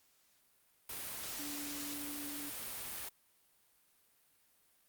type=tone in noise; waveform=sine; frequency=290 Hz; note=D4; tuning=22 cents flat; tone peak=-45 dBFS; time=1.39-2.5 s; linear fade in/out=5 ms; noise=white; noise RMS=-43 dBFS; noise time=0.89-3.09 s; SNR=-5 dB; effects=white hiss -71 dBFS RMS until 4.88 s + Opus 48 kbps